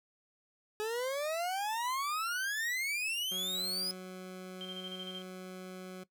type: exponential sweep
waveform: 40% pulse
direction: up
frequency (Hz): 420.6 to 5090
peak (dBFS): -32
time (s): 0.8-3.91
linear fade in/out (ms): 0
type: tone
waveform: 20% pulse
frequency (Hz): 185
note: F#3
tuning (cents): 0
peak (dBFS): -38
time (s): 3.31-6.04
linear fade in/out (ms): 10
type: tone with tremolo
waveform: sine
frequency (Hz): 3159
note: G7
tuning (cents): +13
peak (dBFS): -39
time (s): 4.61-5.22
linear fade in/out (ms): 0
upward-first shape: square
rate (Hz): 13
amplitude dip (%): 55
effects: noise-tail reverb RT60 0.1 s tail -19 dB re dry